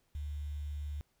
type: tone with quantisation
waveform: sine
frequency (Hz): 73.42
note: D2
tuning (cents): 0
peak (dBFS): -36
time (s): 0.15-1.01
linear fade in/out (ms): 0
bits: 10
effects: pink hiss -75 dBFS RMS until 1.2 s